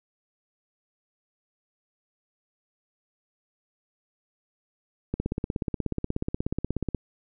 click train, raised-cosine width 3 ms, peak -14 dBFS, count 31, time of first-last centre 5.14-6.947 s, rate 16.6 Hz, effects none

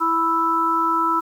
harmonic tone, 329.6 Hz, E4, in tune, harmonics 1 / 3 / 4, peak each -26 / -21 / -19 dBFS, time 0-1.21 s, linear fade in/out 20 ms, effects 8-bit

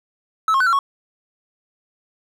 triangle tone with pitch steps, 1302 / 1078 / 1503 / 1365 / 1107 Hz, E6 / C#6 / F#6 / F6 / C#6, -22 / -49 / +27 / -40 / -3 cents, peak -12 dBFS, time 0.48-0.79 s, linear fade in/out 2 ms, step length 62 ms, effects none

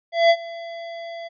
square tone with ADSR envelope, 674 Hz, E5, 38 cents sharp, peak -11 dBFS, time 0.12-1.29 s, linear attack 180 ms, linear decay 59 ms, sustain -21 dB, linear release 22 ms, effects resampled to 11025 Hz

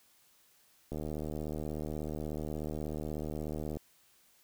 click train, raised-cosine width 2 ms, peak -25 dBFS, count 219, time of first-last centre 0.92-3.77 s, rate 76.5 Hz, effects white hiss -66 dBFS RMS until 4.43 s

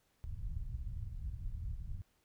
pink low-pass noise, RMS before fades -41 dBFS, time 0.24-2.02 s, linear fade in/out 0 ms, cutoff 110 Hz, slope 24 dB/octave, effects pink hiss -75 dBFS RMS until 2.24 s

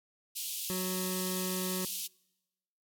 white band-pass noise, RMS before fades -38 dBFS, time 0.35-2.08 s, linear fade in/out 20 ms, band 2700 to 16000 Hz, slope 48 dB/octave
25% pulse tone, 185 Hz, F#3, in tune, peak -30 dBFS, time 0.7-1.85 s, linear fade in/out 0 ms
effects noise-tail reverb RT60 1.0 s tail -26 dB re dry

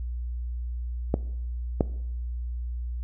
clicks, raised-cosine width 2 ms, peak -9 / -7 dBFS, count 2, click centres 1.141 / 1.808 s, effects noise-tail reverb RT60 0.8 s tail -19 dB re dry + added 60 Hz sine -29 dBFS peak until 3.03 s

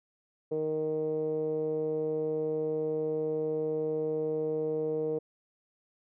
10% pulse tone with low-pass filter, 155.56 Hz, D#3, in tune, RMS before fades -31 dBFS, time 0.51-5.19 s, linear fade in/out 10 ms, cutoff 460 Hz, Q 5.6, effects none

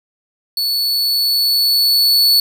45% pulse tone with level ramp, 4435 Hz, C#8, in tune, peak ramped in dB -15 to -8 dBFS, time 0.57-2.4 s, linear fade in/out 2 ms, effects none

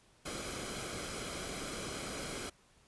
pink noise with comb filter, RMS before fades -41 dBFS, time 0.25-2.5 s, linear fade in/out 10 ms, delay 1.1 ms, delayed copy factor -0.55, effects pink hiss -66 dBFS RMS until 2.87 s + resampled to 24000 Hz

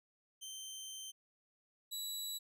20% pulse tone pair in turn, 3115 / 3925 Hz, G7 / B7, -12 / -11 cents, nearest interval major third, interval 401 cents, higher second, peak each -40 / -34 dBFS, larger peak second, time 0.41-1.12 / 1.91-2.39 s, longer first, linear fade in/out 20 ms, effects none

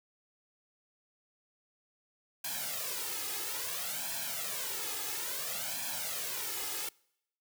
white noise with flanger, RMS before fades -37 dBFS, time 2.44-6.89 s, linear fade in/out 5 ms, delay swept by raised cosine 1.2 to 2.4 ms, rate 0.59 Hz, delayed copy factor +0.85, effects noise-tail reverb RT60 0.8 s tail -26 dB re dry + high-pass 150 Hz 12 dB/octave

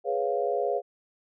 sine chord, C# dominant seventh, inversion second, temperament equal, 415.3 / 493.9 / 554.4 / 698.5 Hz, G#4 / B4 / C#5 / E#5, 0 / 0 / 0 / 0 cents, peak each -30 dBFS, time 0.04-0.82 s, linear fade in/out 50 ms, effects none

